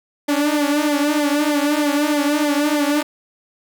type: tone with flanger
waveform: sawtooth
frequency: 293.7 Hz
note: D4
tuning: in tune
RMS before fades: -18 dBFS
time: 0.28-3.03 s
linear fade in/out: 10 ms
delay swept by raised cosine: 0.71 to 5.91 ms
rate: 3.2 Hz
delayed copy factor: -0.85
effects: none